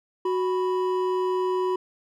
triangle tone pair together, 369.7 / 987.8 Hz, F#4 / B5, -1 / 0 cents, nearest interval octave + perfect fourth, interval 1701 cents, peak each -21 / -27 dBFS, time 0.25-1.76 s, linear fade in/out 5 ms, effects none

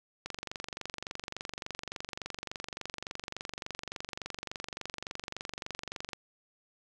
click train, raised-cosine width 0.2 ms, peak -20 dBFS, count 139, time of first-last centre 0.26-6.132 s, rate 23.5 Hz, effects none

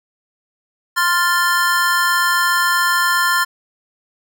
square chord, F major, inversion second, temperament equal, 1046.5 / 1396.9 / 1760 Hz, C6 / F6 / A6, 0 / 0 / 0 cents, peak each -19 dBFS, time 0.96-3.45 s, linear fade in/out 20 ms, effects none

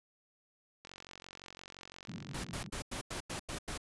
click train, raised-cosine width 0.2 ms, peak -31 dBFS, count 84, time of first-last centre 0.85-2.662 s, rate 45.8 Hz
white band-pass noise, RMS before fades -46 dBFS, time 2.08-2.7 s, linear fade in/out 10 ms, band 120 to 210 Hz, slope 24 dB/octave
pink noise bursts, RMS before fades -40 dBFS, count 8, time 2.34-3.777 s, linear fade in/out 5 ms, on 100 ms, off 91 ms
effects resampled to 24000 Hz

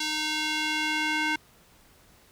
square tone with band-pass filter sweep, 307.8 Hz, D#4, 19 cents flat, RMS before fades -28 dBFS, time 0-1.36 s, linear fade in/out 5 ms, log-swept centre 4100 to 2000 Hz, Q 1.3, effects pink hiss -58 dBFS RMS until 2.31 s

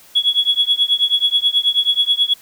sine tone with tremolo, 3360 Hz, G#7, 19 cents sharp, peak -8 dBFS, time 0.15-2.34 s, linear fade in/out 10 ms, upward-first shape triangle, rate 9.3 Hz, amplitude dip 100%, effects tanh soft clip ceiling -5 dBFS + white hiss -46 dBFS RMS until 2.41 s

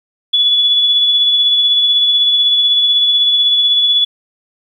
sine tone with tremolo, 3421 Hz, A7, 49 cents flat, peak -7 dBFS, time 0.33-4.05 s, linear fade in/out 10 ms, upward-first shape triangle, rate 16 Hz, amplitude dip 35%, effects 8-bit

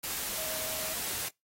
sine tone in noise, 633 Hz, D#5, 30 cents sharp, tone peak -43 dBFS, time 0.37-0.94 s, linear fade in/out 10 ms, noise white, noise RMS -35 dBFS, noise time 0.03-1.29 s, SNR -11 dB, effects noise-tail reverb RT60 0.2 s tail -26 dB re dry + AAC 48 kbps

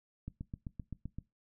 click train, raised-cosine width 5 ms, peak -28 dBFS, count 8, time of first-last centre 0.28-1.186 s, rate 7.73 Hz, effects noise-tail reverb RT60 0.2 s tail -20 dB re dry

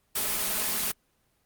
white noise with comb filter, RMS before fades -28 dBFS, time 0.15-0.92 s, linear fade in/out 10 ms, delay 4.7 ms, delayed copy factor +0.65, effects pink hiss -70 dBFS RMS until 1.45 s + Opus 24 kbps

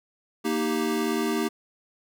square chord, Eb major, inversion second, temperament equal, 233.1 / 311.1 / 392 Hz, Bb3 / Eb4 / G4, 0 / 0 / 0 cents, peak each -29 dBFS, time 0.44-1.49 s, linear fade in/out 20 ms, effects none

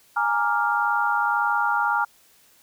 sine chord, Bb dominant seventh, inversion third, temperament equal, 830.6 / 932.3 / 1174.7 / 1396.9 Hz, Ab5 / Bb5 / D6 / F6, 0 / 0 / 0 / 0 cents, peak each -25 / -25 / -29 / -23 dBFS, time 0.16-2.05 s, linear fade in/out 10 ms, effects white hiss -57 dBFS RMS until 2.62 s

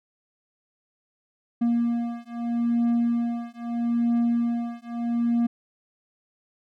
triangle beating tone pair, 235.2 / 235.98 Hz, A#3 / A#3, +16 / +21 cents, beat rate 0.78 Hz, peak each -23 dBFS, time 1.61-5.47 s, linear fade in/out 10 ms, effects none

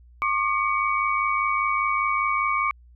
sine tone cluster, 1090 / 1195 / 2255 Hz, C#6 / D6 / C#7, -29 / +30 / +29 cents, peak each -25 dBFS, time 0.22-2.71 s, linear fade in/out 0 ms, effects added 60 Hz sine -48 dBFS peak until 2.95 s

